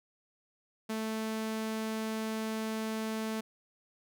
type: tone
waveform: sawtooth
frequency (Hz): 220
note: A3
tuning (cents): 0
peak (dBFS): -29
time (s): 0.89-3.41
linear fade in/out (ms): 10
effects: none